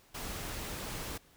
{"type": "noise", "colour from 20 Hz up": "pink", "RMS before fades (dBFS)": -40, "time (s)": [0.14, 1.18], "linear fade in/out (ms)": 10, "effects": ["pink hiss -63 dBFS RMS until 1.36 s"]}